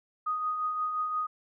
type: tone with tremolo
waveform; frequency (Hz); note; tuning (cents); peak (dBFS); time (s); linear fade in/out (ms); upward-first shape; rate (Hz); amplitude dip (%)
sine; 1244.5; D#6; 0; -26; 0.26-1.27; 10; triangle; 5.7; 45
effects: none